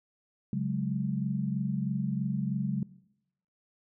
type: chord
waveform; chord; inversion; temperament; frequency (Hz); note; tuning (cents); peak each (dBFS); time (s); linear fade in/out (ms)
sine; C# suspended fourth; none; just; 138.59 / 184.79 / 207.9; C#3 / F#3 / G#3; 0 / -2 / +2; -32; 0.53-2.83; 2
effects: noise-tail reverb RT60 0.8 s tail -19 dB re dry